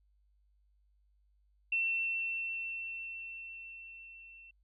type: tone with level ramp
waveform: sine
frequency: 2697 Hz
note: E7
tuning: 39 cents sharp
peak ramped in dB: -28 to -52 dBFS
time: 1.72-4.51 s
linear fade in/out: 5 ms
effects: added 50 Hz sine -67 dBFS peak until 4.63 s